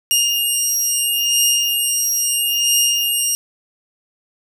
15% pulse beating tone pair, 2829 / 2829.75 Hz, F7 / F7, +22 / +22 cents, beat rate 0.75 Hz, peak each -11 dBFS, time 0.11-3.35 s, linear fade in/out 0 ms, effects none

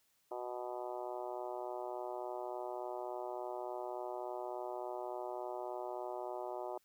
harmonic tone, 123.47 Hz, B2, in tune, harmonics 3 / 4 / 5 / 6 / 7 / 8 / 9 / 10, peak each -45 / -50 / -44 / -47 / -48 / -51 / -60 / -57 dBFS, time 0.31-6.78 s, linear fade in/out 5 ms, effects white hiss -75 dBFS RMS until 6.84 s

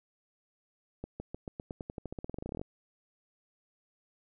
accelerating click train, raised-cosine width 2 ms, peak -25 dBFS, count 24, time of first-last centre 1.04-2.615 s, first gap 160 ms, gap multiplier 0.91, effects none

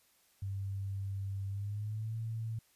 sine tone with pitch glide, 98 to 112.57 Hz, G2 to A2, 0 to +40 cents, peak -35 dBFS, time 0.42-2.59 s, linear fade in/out 5 ms, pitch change +240 cents, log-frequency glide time 1.48-2.16 s, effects white hiss -69 dBFS RMS until 2.75 s + resampled to 32000 Hz

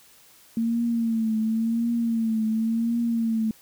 sine tone with vibrato, 226.9 Hz, A#3, 47 cents flat, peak -21 dBFS, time 0.57-3.51 s, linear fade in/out 2 ms, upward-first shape triangle, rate 0.93 Hz, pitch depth 68 cents each way, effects white hiss -54 dBFS RMS until 3.61 s

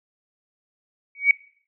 sine tone with exponential growth, 2253 Hz, C#7, 28 cents sharp, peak -8 dBFS, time 1.15-1.31 s, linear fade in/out 2 ms, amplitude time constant 33 ms, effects noise-tail reverb RT60 0.6 s tail -23 dB re dry

